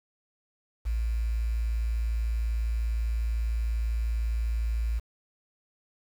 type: tone with quantisation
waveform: sine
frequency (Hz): 56.4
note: A1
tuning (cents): +44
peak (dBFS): -25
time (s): 0.85-5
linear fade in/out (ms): 20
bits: 8
effects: none